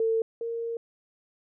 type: tone pair in turn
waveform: sine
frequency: 450 / 462.7 Hz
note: A4 / A#4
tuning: +39 / -13 cents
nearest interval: unison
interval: 48 cents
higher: second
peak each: -22 / -29 dBFS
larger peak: first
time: 0-0.22 / 0.41-0.77 s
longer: second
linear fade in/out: 2 ms
effects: none